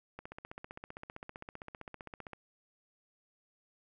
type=click train; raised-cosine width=0.5 ms; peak=-29 dBFS; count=34; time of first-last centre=0.19-2.333 s; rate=15.4 Hz; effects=none